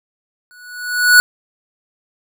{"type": "tone with exponential growth", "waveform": "square", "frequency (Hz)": 1471, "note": "F#6", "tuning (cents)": -11, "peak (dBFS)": -4, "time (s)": [0.51, 1.2], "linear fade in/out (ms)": 0, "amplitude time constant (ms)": 150, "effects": []}